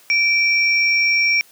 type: tone pair together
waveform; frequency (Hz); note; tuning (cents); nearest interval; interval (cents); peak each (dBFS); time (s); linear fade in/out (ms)
sine; 2336 / 5556; D7 / F8; -10 / -10; octave + minor third; 1500; -14 / -22; 0.1-1.41; 0
effects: white hiss -50 dBFS RMS until 1.51 s + high-pass 200 Hz 12 dB/octave